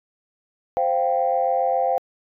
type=chord; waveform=sine; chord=C suspended fourth; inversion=none; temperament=just; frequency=523.3 / 697.7 / 784.9 Hz; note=C5 / F5 / G5; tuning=0 / -2 / +2 cents; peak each=-22 dBFS; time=0.77-1.98 s; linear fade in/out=0 ms; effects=tanh soft clip ceiling -9 dBFS